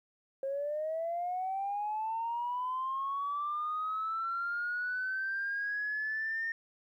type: linear sweep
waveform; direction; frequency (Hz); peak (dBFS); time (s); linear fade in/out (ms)
sine; up; 535 to 1829; -31; 0.43-6.52; 2
effects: tanh soft clip ceiling -27 dBFS + 12-bit